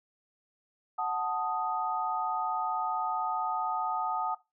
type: chord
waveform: sine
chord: D# diminished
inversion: first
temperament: equal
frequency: 740 / 880 / 1244.5 Hz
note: F#5 / A5 / D#6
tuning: 0 / 0 / 0 cents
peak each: -33 dBFS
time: 0.98-4.35 s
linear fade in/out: 10 ms
effects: noise-tail reverb RT60 0.2 s tail -17 dB re dry